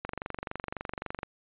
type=click train; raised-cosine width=0.5 ms; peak=-19 dBFS; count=29; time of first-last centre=0.05-1.231 s; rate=23.7 Hz; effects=resampled to 8000 Hz